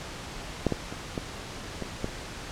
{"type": "clicks", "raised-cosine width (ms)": 2, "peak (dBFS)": [-9, -13, -24, -16, -19, -15], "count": 6, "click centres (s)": [0.667, 0.723, 0.925, 1.178, 1.823, 2.044], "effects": ["pink hiss -39 dBFS RMS until 2.51 s", "low-pass 7000 Hz 12 dB/octave"]}